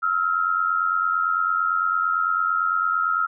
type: tone pair together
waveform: sine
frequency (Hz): 1296.1 / 1385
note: E6 / F6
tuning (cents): -30 / -15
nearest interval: minor second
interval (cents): 115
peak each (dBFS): -22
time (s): 0.02-3.27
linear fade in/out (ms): 20
effects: none